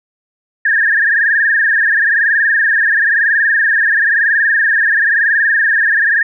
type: tone with frequency modulation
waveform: sine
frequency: 1728 Hz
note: A6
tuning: 32 cents flat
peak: -9 dBFS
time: 0.65-6.23 s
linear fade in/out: 5 ms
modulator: 21 Hz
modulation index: 5.4
effects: none